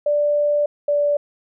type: tone pair in turn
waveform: sine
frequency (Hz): 587.3 / 581.9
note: D5 / D5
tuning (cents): 0 / -16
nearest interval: unison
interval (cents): 16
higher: first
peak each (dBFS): -15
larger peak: neither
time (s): 0.06-0.66 / 0.88-1.17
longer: first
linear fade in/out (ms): 5
effects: none